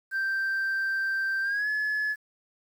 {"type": "tone with pitch glide", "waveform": "sine", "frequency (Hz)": [1568, 1709.9], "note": ["G6", "A6"], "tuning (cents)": [0, -50], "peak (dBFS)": -23, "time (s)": [0.11, 2.16], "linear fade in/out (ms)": 50, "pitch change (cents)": 150, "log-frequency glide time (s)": [1.42, 1.68], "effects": ["tanh soft clip ceiling -24 dBFS", "9-bit"]}